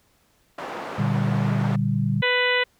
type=band-pass noise; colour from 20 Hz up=white; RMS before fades=-33 dBFS; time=0.58-1.76 s; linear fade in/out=5 ms; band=240 to 1100 Hz; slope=12 dB/octave
type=chord; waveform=sine; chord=G minor; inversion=first; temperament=just; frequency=117.6 / 147 / 196 Hz; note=Bb2 / D3 / G3; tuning=+16 / +2 / 0 cents; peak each=-24 dBFS; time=0.98-2.22 s; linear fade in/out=10 ms
type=harmonic tone; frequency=495.9 Hz; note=B4; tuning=7 cents sharp; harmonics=1 / 2 / 3 / 4 / 5 / 6 / 7 / 8; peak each=-24 / -29 / -28 / -22 / -29 / -28 / -33 / -36 dBFS; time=2.22-2.64 s; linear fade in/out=10 ms
effects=pink hiss -63 dBFS RMS until 2.79 s